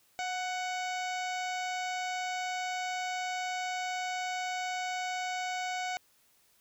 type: harmonic tone with a mistuned harmonic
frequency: 744 Hz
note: F#5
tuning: 9 cents sharp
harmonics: 1 / 2 / 3 / 4 / 5 / 6 / 7 / 8 / 9 / 10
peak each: -34 / -41 / -40 / -46 / -48 / -50 / -52 / -49 / -52 / -52 dBFS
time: 0.19-5.97 s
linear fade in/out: 0 ms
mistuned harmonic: 1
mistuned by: -31 cents
effects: white hiss -67 dBFS RMS until 6.6 s